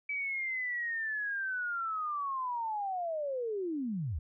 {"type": "linear sweep", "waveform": "sine", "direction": "down", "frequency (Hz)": [2300, 63.3], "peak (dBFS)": -32, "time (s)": [0.09, 4.19], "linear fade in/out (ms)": 5, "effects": []}